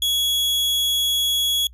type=tone; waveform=40% pulse; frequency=3350 Hz; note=G#7; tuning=14 cents sharp; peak=-17 dBFS; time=0.02-1.67 s; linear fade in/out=2 ms; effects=noise-tail reverb RT60 0.1 s tail -26 dB re dry + added 60 Hz sine -42 dBFS peak until 1.73 s